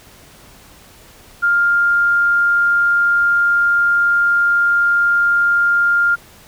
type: tone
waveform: sine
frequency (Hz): 1402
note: F6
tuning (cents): +6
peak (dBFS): -11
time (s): 1.42-6.16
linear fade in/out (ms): 20
effects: pink hiss -44 dBFS RMS until 6.47 s